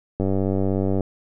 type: click train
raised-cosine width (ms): 2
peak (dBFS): -10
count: 79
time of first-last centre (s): 0.2-1.007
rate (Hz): 96.6
effects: none